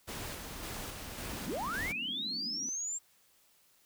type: noise with tremolo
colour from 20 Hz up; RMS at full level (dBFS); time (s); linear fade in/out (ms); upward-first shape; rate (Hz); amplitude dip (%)
pink; -41; 0.07-1.93; 20; square; 1.8; 30
type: band-pass noise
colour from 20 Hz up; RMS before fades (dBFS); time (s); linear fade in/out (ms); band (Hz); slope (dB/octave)
white; -48; 1.33-2.69; 0; 180 to 290; 48
type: linear sweep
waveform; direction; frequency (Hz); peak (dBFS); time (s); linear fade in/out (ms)
sine; up; 103.2 to 7500; -34; 1.46-2.99; 20
effects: white hiss -67 dBFS RMS until 3.85 s